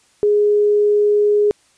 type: tone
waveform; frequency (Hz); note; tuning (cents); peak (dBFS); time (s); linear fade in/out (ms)
sine; 415.3; G#4; 0; -11; 0.23-1.51; 0
effects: white hiss -56 dBFS RMS until 1.77 s + resampled to 22050 Hz